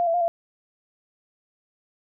sine tone with pitch steps, 697 / 667 / 704 / 676 Hz, F5 / E5 / F5 / E5, -4 / +20 / +14 / +43 cents, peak -19 dBFS, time 0-0.28 s, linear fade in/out 0 ms, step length 70 ms, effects none

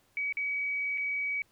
sine tone with dropouts, 2271 Hz, C#7, 41 cents sharp, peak -29 dBFS, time 0.17-1.42 s, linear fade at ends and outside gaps 1 ms, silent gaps 0.325-0.37 / 0.976-0.98 s, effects pink hiss -68 dBFS RMS until 1.51 s

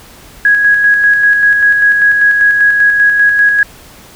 sine tone with tremolo, 1660 Hz, G#6, 1 cent flat, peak -4 dBFS, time 0.45-3.63 s, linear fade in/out 2 ms, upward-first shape square, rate 5.1 Hz, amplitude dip 35%, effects pink hiss -37 dBFS RMS until 4.15 s

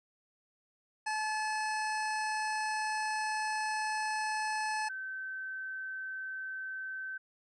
25% pulse / sine tone pair in turn, 862 / 1539.6 Hz, A5 / G6, -36 / -32 cents, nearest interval minor seventh, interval 1004 cents, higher second, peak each -28 / -37 dBFS, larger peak first, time 1.06-4.89 / 4.89-7.18 s, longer first, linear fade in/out 10 ms, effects resampled to 22050 Hz

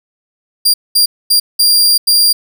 sawtooth tone bursts at uneven times, 4774 Hz, D8, 28 cents sharp, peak -4 dBFS, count 5, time 0.65-0.74 / 0.95-1.06 / 1.3-1.4 / 1.59-1.98 / 2.07-2.33 s, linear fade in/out 10 ms, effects none

